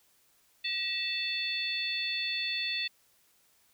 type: harmonic tone with a mistuned harmonic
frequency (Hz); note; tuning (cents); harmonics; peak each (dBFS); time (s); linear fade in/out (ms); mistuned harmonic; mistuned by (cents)
880; A5; 0; 2 / 3 / 4 / 5; -39 / -34 / -35 / -36; 0.64-2.88; 10; 2; +150
effects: white hiss -67 dBFS RMS until 3.73 s